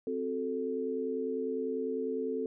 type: chord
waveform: sine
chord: F# diminished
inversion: second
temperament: equal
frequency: 261.6 / 370 / 440 Hz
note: C4 / F#4 / A4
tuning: 0 / 0 / 0 cents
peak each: -36 / -39 / -33 dBFS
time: 0.07-2.46 s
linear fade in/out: 2 ms
effects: none